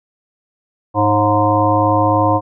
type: harmonic tone with a mistuned harmonic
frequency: 103.3 Hz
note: G#2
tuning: 9 cents flat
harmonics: 1 / 3 / 5 / 7 / 9 / 10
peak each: -18 / -18 / -18 / -18 / -18 / -18 dBFS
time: 0.94-2.41 s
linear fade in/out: 50 ms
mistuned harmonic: 5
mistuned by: +70 cents
effects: none